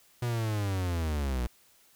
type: linear sweep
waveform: 45% pulse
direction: down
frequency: 122.6 to 58.27 Hz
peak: -28 dBFS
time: 0.22-1.47 s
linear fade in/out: 5 ms
effects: white hiss -62 dBFS RMS until 1.95 s